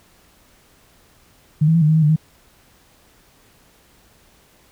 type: tone with pitch steps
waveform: sine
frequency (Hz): 152.2 / 161.4 / 167.4 / 151.6 / 157.2 / 159.3 / 149.4 / 157.3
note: D#3 / E3 / E3 / D#3 / D#3 / D#3 / D3 / D#3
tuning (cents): -38 / -36 / +27 / -45 / +18 / +41 / +30 / +19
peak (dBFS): -11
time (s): 1.61-2.162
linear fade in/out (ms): 10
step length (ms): 69
effects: pink hiss -54 dBFS RMS until 4.71 s